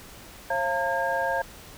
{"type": "tone cluster", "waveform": "sine", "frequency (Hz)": [538, 686, 909, 1617], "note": ["C5", "F5", "A#5", "G#6"], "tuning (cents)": [48, -31, -44, -47], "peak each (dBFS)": -29, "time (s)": [0.5, 1.42], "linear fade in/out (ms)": 5, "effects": ["pink hiss -46 dBFS RMS until 1.77 s"]}